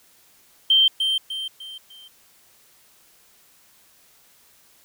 triangle tone with echo, 3136 Hz, G7, in tune, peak -9 dBFS, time 0.7-0.88 s, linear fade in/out 5 ms, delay 300 ms, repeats 4, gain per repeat -8 dB, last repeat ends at 2.08 s, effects tanh soft clip ceiling -11 dBFS + white hiss -56 dBFS RMS until 4.84 s

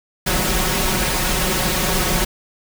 pink noise with comb filter, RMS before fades -19 dBFS, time 0.26-2.25 s, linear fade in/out 10 ms, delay 5.4 ms, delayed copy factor +1, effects none

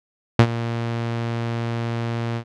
sawtooth tone with ADSR envelope, 116.54 Hz, A#2, in tune, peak -3 dBFS, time 0.39-2.44 s, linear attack 4 ms, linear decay 67 ms, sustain -16 dB, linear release 75 ms, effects low-pass 4000 Hz 12 dB/octave

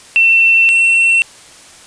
sine / triangle tone pair in turn, 2694 / 2706 Hz, E7 / E7, +37 / +45 cents, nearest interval unison, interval 8 cents, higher second, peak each -6 dBFS, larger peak neither, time 0.16-0.69 / 0.69-1.22 s, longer neither, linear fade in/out 0 ms, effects white hiss -39 dBFS RMS until 1.86 s + resampled to 22050 Hz

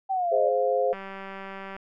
sine linear sweep, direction down, 782 to 581 Hz, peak -23 dBFS, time 0.09-0.5 s, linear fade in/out 20 ms
sine chord, F minor, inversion first, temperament just, 419.1 / 523.8 / 698.5 Hz, Ab4 / C5 / F5, +16 / +2 / 0 cents, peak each -28 / -23 / -27 dBFS, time 0.31-0.94 s, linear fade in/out 20 ms
click train, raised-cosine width 0.5 ms, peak -24 dBFS, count 163, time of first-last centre 0.93-1.765 s, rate 194 Hz
effects none

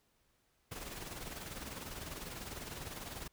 pink noise with tremolo, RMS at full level -43 dBFS, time 0.71-3.28 s, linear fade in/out 10 ms, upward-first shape sine, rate 20 Hz, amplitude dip 55%, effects pink hiss -75 dBFS RMS until 3.32 s

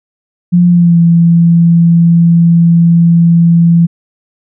sine tone with pitch glide, 175.8 to 168.83 Hz, F3 to E3, +12 to +42 cents, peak -3 dBFS, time 0.52-3.87 s, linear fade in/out 20 ms, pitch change -70 cents, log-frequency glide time 0.68-0.98 s, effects none

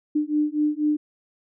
sine beating tone pair, 298.1 / 302.2 Hz, D4 / D4, +26 / +50 cents, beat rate 4.1 Hz, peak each -23 / -23 dBFS, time 0.15-0.97 s, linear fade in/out 10 ms, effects none

